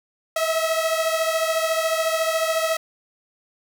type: beating tone pair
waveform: sawtooth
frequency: 642 / 656 Hz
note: E5 / E5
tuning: -46 / -9 cents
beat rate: 14 Hz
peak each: -18 / -21 dBFS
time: 0.36-2.77 s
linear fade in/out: 5 ms
effects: none